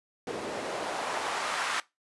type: noise with band-pass filter sweep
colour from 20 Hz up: white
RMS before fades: -33 dBFS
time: 0.27-1.8 s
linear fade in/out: 2 ms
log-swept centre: 350 to 1400 Hz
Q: 1.3
effects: noise-tail reverb RT60 0.2 s tail -20 dB re dry + resampled to 24000 Hz